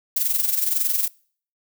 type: noise with amplitude modulation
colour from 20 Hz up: violet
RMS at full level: -19 dBFS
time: 0.16-1.08 s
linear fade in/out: 5 ms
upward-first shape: sine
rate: 21.8 Hz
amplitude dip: 65%
effects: noise-tail reverb RT60 0.5 s tail -25 dB re dry